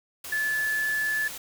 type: tone in noise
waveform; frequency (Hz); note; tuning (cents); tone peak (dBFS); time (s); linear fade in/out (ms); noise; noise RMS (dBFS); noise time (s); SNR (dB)
sine; 1731; A6; -29; -24; 0.32-1.28; 5; white; -38; 0.24-1.38; +11
effects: none